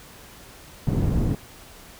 white low-pass noise, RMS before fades -22 dBFS, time 0.87-1.35 s, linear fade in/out 2 ms, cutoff 160 Hz, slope 12 dB/octave, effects pink hiss -46 dBFS RMS until 1.99 s

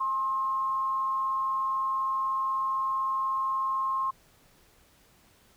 sine tone with amplitude modulation, 1064 Hz, C6, 29 cents sharp, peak -24 dBFS, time 0-4.11 s, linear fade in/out 10 ms, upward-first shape sine, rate 213 Hz, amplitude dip 35%, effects pink hiss -61 dBFS RMS until 5.56 s

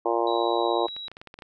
harmonic tone, 116.54 Hz, A#2, in tune, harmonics 3 / 4 / 5 / 6 / 7 / 8 / 9, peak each -27 / -28 / -29 / -30 / -30 / -31 / -32 dBFS, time 0.05-0.87 s, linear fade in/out 10 ms
sine tone with pitch glide, 3900 to 3875 Hz, B7 to B7, -23 to -34 cents, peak -34 dBFS, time 0.27-1.08 s, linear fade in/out 2 ms, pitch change -11 cents, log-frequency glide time 0.55-0.79 s
clicks, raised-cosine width 0.3 ms, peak -26 dBFS, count 10, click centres 0.884 / 0.965 / 1.082 / 1.116 / 1.169 / 1.215 / 1.273 / 1.341 / 1.389 / 1.422 s
effects none

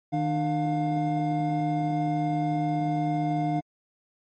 triangle tone cluster, 155.3 / 300 / 707 Hz, D#3 / D4 / F5, -3 / +37 / +21 cents, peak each -26 / -26 / -26 dBFS, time 0.12-3.61 s, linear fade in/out 20 ms, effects MP3 32 kbps

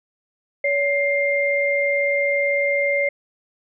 sine tone pair together, 566 / 2106 Hz, C#5 / C7, +36 / +11 cents, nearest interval octave + major seventh, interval 2275 cents, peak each -20 dBFS, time 0.64-3.09 s, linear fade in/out 5 ms, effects none

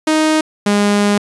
sawtooth tone pair in turn, 311.8 / 204.8 Hz, D#4 / G#3, +4 / -24 cents, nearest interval perfect fifth, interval 728 cents, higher first, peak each -7 dBFS, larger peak neither, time 0.07-0.41 / 0.66-1.18 s, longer second, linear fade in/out 5 ms, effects resampled to 24000 Hz

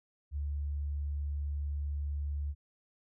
sine tone, 72.3 Hz, D2, 27 cents flat, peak -32 dBFS, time 0.31-2.55 s, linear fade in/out 50 ms, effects none

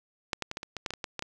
clicks, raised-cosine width 0.2 ms, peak -11 / -14 / -17 / -17 / -21 / -18 / -13 / -17 / -20 / -16 / -16 / -17 dBFS, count 12, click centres 0.332 / 0.423 / 0.514 / 0.571 / 0.631 / 0.767 / 0.862 / 0.906 / 0.937 / 1.042 / 1.193 / 1.224 s, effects none

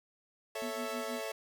sawtooth chord, A major, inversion none, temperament equal, 440 / 554.4 / 659.3 Hz, A4 / C#5 / E5, 0 / 0 / 0 cents, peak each -37 / -38 / -36 dBFS, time 0.55-1.32 s, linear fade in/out 5 ms
sine tone with tremolo, 242.8 Hz, B3, 29 cents flat, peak -38 dBFS, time 0.62-1.22 s, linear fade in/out 0 ms, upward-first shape sine, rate 6.3 Hz, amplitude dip 95%
effects none

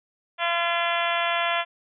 harmonic tone, 341.5 Hz, F4, 39 cents flat, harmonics 2 / 3 / 4 / 5 / 6 / 7 / 8 / 9 / 10, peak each -27 / -29 / -30 / -31 / -32 / -32 / -33 / -34 / -34 dBFS, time 0.38-1.65 s, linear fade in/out 50 ms, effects none

